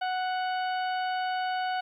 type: harmonic tone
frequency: 740 Hz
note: F#5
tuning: in tune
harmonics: 1 / 2 / 3 / 4 / 5 / 6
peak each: -28 / -35 / -45 / -41 / -50 / -47 dBFS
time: 0.01-1.81 s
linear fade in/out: 10 ms
effects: 11-bit